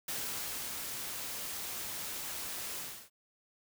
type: noise with ADSR envelope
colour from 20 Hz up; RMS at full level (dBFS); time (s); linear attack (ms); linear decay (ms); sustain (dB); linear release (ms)
white; -37; 0.08-3.1; 5; 610; -3; 320
effects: none